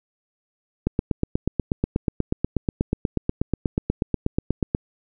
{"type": "click train", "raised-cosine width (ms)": 3, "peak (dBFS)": -7, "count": 33, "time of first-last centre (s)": [0.87, 4.749], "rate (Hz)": 8.25, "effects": []}